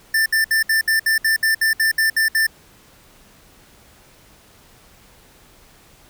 square tone bursts, 1780 Hz, A6, 20 cents sharp, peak -15 dBFS, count 13, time 0.14-2.468 s, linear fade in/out 5 ms, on 120 ms, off 64 ms, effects pink hiss -50 dBFS RMS until 6.09 s

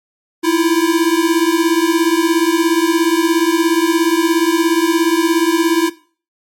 square beating tone pair, 322.5 / 339.5 Hz, E4 / F4, -38 / -49 cents, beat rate 17 Hz, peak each -15 dBFS, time 0.43-5.9 s, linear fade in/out 20 ms, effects noise-tail reverb RT60 0.4 s tail -17 dB re dry + MP3 64 kbps

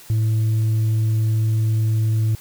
sine tone, 110 Hz, A2, in tune, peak -13 dBFS, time 0.1-2.35 s, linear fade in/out 0 ms, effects tanh soft clip ceiling -15 dBFS + white hiss -44 dBFS RMS until 2.4 s

